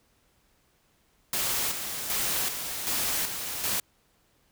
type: noise with tremolo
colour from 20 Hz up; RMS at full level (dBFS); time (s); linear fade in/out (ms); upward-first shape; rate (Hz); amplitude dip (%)
white; -28; 1.33-3.8; 2; square; 1.3; 50
effects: pink hiss -67 dBFS RMS until 4.51 s